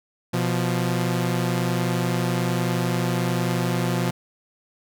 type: tone pair together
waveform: sawtooth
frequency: 123.7 / 174.94 Hz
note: B2 / F3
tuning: +3 / +3 cents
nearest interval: tritone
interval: 600 cents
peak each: -20 dBFS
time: 0.33-4.11 s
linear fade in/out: 10 ms
effects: none